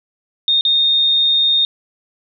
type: tone with dropouts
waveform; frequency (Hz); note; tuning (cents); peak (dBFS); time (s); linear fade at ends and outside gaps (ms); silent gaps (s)
sine; 3678; A#7; -24; -11; 0.48-1.65; 1; 0.61-0.651
effects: none